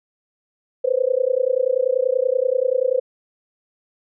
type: tone with amplitude modulation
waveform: sine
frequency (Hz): 513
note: C5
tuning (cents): -34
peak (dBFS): -12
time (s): 0.84-3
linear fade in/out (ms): 10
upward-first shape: sine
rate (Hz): 30.4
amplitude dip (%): 100
effects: none